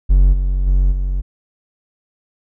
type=tone with level steps; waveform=triangle; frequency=46.25 Hz; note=F#1; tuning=in tune; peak=-5 / -12 / -8 / -14 dBFS; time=0.09-1.22 s; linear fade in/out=20 ms; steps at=0.32 / 0.66 / 0.91 s; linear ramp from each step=20 ms; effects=none